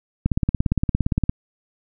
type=click train; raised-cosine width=5 ms; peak=-6 dBFS; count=19; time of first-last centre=0.26-1.294 s; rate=17.4 Hz; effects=none